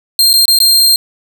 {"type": "tone with dropouts", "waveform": "sawtooth", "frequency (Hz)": 4189, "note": "C8", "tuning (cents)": 1, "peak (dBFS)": -3, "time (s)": [0.19, 0.96], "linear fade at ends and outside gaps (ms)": 1, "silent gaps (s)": [[0.331, 0.338], [0.455, 0.48], [0.588, 0.602]], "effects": []}